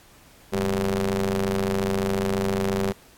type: ring-modulated tone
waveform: sawtooth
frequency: 94.4 Hz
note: F#2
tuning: 35 cents sharp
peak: -15 dBFS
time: 0.52-2.93 s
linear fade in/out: 20 ms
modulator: 296 Hz
effects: pink hiss -53 dBFS RMS until 3.17 s + AAC 64 kbps